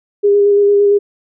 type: tone with vibrato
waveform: sine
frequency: 406.1 Hz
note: G#4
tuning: 39 cents flat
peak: -7 dBFS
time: 0.23-0.99 s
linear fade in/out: 20 ms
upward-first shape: square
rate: 8.8 Hz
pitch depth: 12 cents each way
effects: none